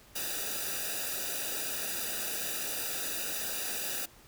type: noise with comb filter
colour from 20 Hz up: white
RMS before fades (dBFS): -35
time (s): 0.15-4.06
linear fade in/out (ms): 10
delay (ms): 0.93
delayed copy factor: -1
effects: pink hiss -57 dBFS RMS until 4.27 s